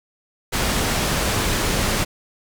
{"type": "low-pass noise", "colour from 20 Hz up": "pink", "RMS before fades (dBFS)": -21, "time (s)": [0.52, 2.05], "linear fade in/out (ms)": 20, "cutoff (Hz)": 11000, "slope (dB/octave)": 12, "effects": []}